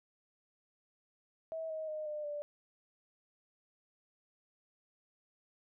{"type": "tone with pitch steps", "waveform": "sine", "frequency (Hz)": [646, 630.9, 616.1, 601.7, 587.6], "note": ["E5", "D#5", "D#5", "D5", "D5"], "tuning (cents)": [-35, 24, -17, 42, 1], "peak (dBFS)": -37, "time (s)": [1.52, 2.42], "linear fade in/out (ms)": 0, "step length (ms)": 180, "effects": []}